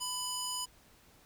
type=tone with band-pass filter; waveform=square; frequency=995 Hz; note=B5; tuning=13 cents sharp; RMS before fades=-37 dBFS; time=0-0.66 s; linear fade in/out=20 ms; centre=7600 Hz; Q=0.91; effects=pink hiss -62 dBFS RMS until 1.25 s